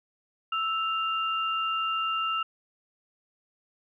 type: tone pair together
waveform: sine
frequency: 1317.8 / 2794 Hz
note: E6 / F7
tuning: -1 / 0 cents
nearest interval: octave + minor second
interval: 1301 cents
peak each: -27 / -31 dBFS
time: 0.52-2.43 s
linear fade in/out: 5 ms
effects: none